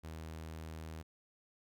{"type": "tone", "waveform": "sawtooth", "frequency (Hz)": 79.9, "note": "D#2", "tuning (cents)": 47, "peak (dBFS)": -40, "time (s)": [0.03, 1.03], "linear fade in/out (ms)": 20, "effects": []}